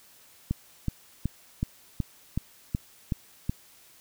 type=click train; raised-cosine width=5 ms; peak=-14 dBFS; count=9; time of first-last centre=0.51-3.495 s; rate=2.68 Hz; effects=white hiss -56 dBFS RMS until 4 s